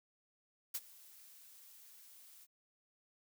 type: noise with ADSR envelope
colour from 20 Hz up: blue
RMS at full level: -37 dBFS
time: 0.74-2.47 s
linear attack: 11 ms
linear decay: 43 ms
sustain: -22 dB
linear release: 38 ms
effects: none

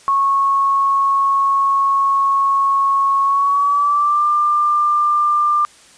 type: tone with pitch glide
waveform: sine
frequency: 1100 to 1192.6 Hz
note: C#6 to D6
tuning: -14 to +26 cents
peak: -12 dBFS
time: 0.08-5.65 s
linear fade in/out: 0 ms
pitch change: +140 cents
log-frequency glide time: 3.23-4.26 s
effects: white hiss -46 dBFS RMS until 5.97 s + resampled to 22050 Hz

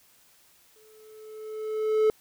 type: tone with exponential growth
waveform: triangle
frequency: 433.4 Hz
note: A4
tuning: 26 cents flat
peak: -15 dBFS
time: 0.76-2.1 s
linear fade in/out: 1 ms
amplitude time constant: 290 ms
effects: white hiss -60 dBFS RMS until 2.2 s

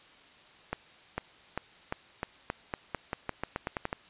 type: accelerating click train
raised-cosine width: 0.5 ms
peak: -16 dBFS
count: 16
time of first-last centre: 0.73-3.929 s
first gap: 450 ms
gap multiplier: 0.88
effects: white hiss -56 dBFS RMS until 4.09 s + resampled to 8000 Hz

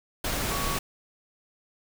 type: tone in noise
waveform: sine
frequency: 1124 Hz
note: C#6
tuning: 24 cents sharp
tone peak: -33 dBFS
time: 0.51-0.77 s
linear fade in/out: 5 ms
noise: pink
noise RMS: -29 dBFS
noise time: 0.24-0.79 s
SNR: -7 dB
effects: none

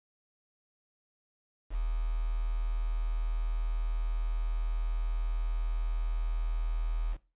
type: tone with quantisation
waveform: sine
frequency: 40.03 Hz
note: D#1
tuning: 50 cents sharp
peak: -28 dBFS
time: 1.7-7.17 s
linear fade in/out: 50 ms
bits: 8
effects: noise-tail reverb RT60 0.3 s tail -19 dB re dry + resampled to 8000 Hz

